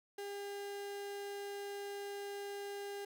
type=tone; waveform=35% pulse; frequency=402.8 Hz; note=G4; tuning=47 cents sharp; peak=-40 dBFS; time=0.18-3.05 s; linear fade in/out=5 ms; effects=none